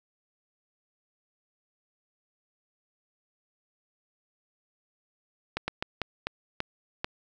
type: slowing click train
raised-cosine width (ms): 0.3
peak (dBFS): -13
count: 7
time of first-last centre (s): 5.57-7.045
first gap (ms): 110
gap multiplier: 1.32
effects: none